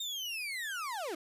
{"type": "linear sweep", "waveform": "35% pulse", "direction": "down", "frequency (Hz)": [3709, 293.7], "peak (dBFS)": -34, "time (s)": [0, 1.15], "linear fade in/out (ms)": 5, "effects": ["resampled to 32000 Hz", "12-bit"]}